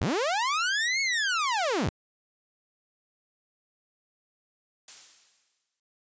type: linear two-way sweep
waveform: sawtooth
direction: up then down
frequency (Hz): 58.27 to 2217 to 58.27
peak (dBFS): -21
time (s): 0.01-1.89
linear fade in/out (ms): 0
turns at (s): 1.01
type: noise with exponential decay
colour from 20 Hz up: blue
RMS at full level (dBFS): -39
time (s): 4.88-5.8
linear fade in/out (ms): 2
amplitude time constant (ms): 200
effects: resampled to 16000 Hz